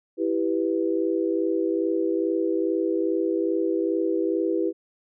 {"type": "chord", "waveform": "sine", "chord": "E minor", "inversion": "none", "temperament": "equal", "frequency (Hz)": [329.6, 392, 493.9], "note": ["E4", "G4", "B4"], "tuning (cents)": [0, 0, 0], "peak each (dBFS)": [-24, -26, -28], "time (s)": [0.17, 4.73], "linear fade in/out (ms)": 50, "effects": []}